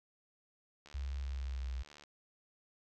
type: click train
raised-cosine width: 0.2 ms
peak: -37 dBFS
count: 88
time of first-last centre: 0.86-2.037 s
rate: 73.9 Hz
type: tone with pitch glide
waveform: sine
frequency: 66.9 to 63.15 Hz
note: C2 to B1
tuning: +39 to +39 cents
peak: -36 dBFS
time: 0.94-1.83 s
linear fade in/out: 10 ms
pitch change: -100 cents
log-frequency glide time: 1.19-1.71 s
effects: none